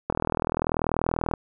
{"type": "click train", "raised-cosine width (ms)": 1, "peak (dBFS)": -10, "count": 51, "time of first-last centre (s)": [0.1, 1.338], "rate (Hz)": 40.4, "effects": []}